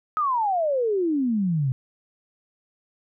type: exponential sweep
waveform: sine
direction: down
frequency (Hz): 1284 to 125.4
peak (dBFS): -20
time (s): 0.17-1.72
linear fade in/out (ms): 0
effects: none